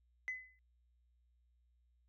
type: tone with exponential decay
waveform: sine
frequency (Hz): 2022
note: B6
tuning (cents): +40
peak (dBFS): -34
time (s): 0.28-0.59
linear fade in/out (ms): 0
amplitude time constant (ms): 66
effects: tanh soft clip ceiling -32 dBFS + added 60 Hz sine -70 dBFS peak until 2.08 s